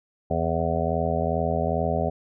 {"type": "harmonic tone", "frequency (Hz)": 82.41, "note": "E2", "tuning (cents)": 0, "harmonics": [1, 2, 3, 5, 6, 7, 8, 9], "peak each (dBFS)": [-29, -29, -32, -31, -33, -30, -29, -30], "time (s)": [0.3, 2.1], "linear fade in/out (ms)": 10, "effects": []}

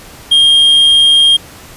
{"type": "tone", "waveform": "triangle", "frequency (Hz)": 3223, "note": "G7", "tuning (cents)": 47, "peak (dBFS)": -3, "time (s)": [0.31, 1.37], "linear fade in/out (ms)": 10, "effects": ["pink hiss -35 dBFS RMS until 1.76 s", "resampled to 32000 Hz"]}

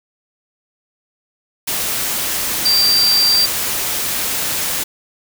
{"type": "tone in noise", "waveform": "sine", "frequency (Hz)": 4699, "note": "D8", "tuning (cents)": 0, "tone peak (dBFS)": -11, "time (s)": [2.65, 3.46], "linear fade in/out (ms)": 10, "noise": "white", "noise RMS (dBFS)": -20, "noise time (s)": [1.67, 4.84], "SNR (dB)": 6, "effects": []}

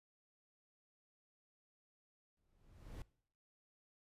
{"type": "noise with exponential growth", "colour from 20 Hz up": "brown", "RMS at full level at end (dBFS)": -45, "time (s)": [2.37, 3.02], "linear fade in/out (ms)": 2, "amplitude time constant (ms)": 140, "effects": ["noise-tail reverb RT60 0.6 s tail -21 dB re dry", "resampled to 32000 Hz"]}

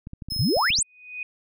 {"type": "clicks", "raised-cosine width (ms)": 5, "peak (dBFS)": -24, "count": 10, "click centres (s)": [0.071, 0.134, 0.222, 0.286, 0.321, 0.364, 0.413, 0.568, 0.704, 0.788]}
{"type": "tone", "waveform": "45% pulse", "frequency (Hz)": 5160, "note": "E8", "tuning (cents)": -38, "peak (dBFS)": -27, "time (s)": [0.3, 0.71], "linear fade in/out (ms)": 10}
{"type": "exponential sweep", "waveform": "sine", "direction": "up", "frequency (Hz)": [98, 9260], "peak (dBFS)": -19, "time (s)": [0.39, 0.83], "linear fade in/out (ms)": 5}
{"type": "tone with exponential growth", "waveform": "sine", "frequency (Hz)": 2489, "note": "D#7", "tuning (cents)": 0, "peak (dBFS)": -27, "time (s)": [0.77, 1.23], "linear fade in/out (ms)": 2, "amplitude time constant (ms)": 98}
{"effects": []}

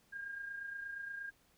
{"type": "tone with amplitude modulation", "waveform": "sine", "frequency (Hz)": 1614, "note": "G#6", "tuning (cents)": -50, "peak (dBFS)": -39, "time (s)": [0.12, 1.31], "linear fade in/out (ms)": 20, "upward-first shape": "sine", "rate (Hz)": 28.5, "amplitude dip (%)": 50, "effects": ["pink hiss -70 dBFS RMS until 1.57 s"]}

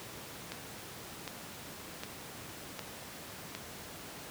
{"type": "click train", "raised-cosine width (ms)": 0.2, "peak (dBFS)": -21, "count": 5, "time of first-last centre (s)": [0.52, 3.55], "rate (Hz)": 1.32, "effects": ["pink hiss -46 dBFS RMS until 4.3 s", "high-pass 100 Hz 12 dB/octave"]}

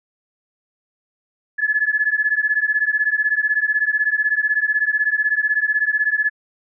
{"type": "beating tone pair", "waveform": "sine", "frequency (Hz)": [1706, 1722], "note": ["G#6", "A6"], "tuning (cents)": [46, -38], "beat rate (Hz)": 16, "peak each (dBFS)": -19, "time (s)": [1.58, 6.3], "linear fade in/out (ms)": 20, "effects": []}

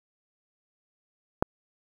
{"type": "click", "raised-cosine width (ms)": 1, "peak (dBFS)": -7, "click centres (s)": 1.425, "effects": ["7-bit"]}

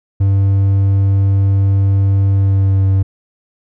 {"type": "tone with pitch glide", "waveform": "triangle", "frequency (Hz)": [98, 96.43], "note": ["G2", "G2"], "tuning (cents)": [0, -28], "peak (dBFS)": -7, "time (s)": [0.2, 3.03], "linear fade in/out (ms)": 10, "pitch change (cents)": -28, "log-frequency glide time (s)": [2.35, 2.86], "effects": []}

